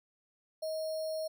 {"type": "tone with sample-and-hold", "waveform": "sine", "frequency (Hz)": 632, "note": "D#5", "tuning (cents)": 27, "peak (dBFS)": -33, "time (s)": [0.62, 1.28], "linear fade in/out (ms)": 10, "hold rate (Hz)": 4900, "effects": []}